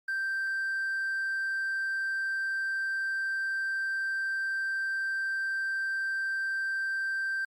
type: tone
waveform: triangle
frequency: 1568 Hz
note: G6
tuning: in tune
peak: -26 dBFS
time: 0.08-7.45 s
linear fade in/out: 5 ms
effects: tanh soft clip ceiling -23 dBFS + Opus 32 kbps